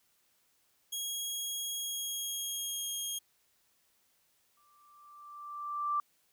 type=tone with pitch glide; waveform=15% pulse; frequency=3294 to 3252 Hz; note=G#7 to G#7; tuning=-15 to -37 cents; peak=-28 dBFS; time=0.92-3.19 s; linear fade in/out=10 ms; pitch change=-22 cents; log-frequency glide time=1.76-2.92 s
type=tone with exponential growth; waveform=sine; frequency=1174.7 Hz; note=D6; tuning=in tune; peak=-27 dBFS; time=4.57-6 s; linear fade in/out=2 ms; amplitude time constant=310 ms
effects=white hiss -72 dBFS RMS until 6.32 s